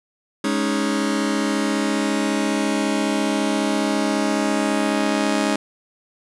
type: chord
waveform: sawtooth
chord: Ab suspended fourth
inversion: none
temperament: just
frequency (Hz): 207.7 / 276.9 / 311.5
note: Ab3 / Db4 / Eb4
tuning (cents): 0 / -2 / +2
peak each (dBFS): -19 / -19 / -20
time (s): 0.44-5.56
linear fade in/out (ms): 5
effects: resampled to 24000 Hz + 8-bit